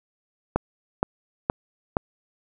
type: click train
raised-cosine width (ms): 1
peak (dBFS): -6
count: 4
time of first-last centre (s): 0.56-1.968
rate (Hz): 2.13
effects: none